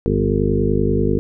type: harmonic tone with a mistuned harmonic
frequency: 50.3 Hz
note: G1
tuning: 45 cents sharp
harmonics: 1 / 2 / 3 / 4 / 5 / 7 / 8 / 9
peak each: -23 / -23 / -23 / -23 / -23 / -23 / -23 / -23 dBFS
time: 0.06-1.19 s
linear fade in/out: 0 ms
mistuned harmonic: 2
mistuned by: -49 cents
effects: none